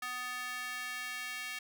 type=tone with high-pass filter sweep; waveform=square; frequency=249.3 Hz; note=B3; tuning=16 cents sharp; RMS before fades=-40 dBFS; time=0.02-1.59 s; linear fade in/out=5 ms; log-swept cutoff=1400 to 2100 Hz; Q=2.2; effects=none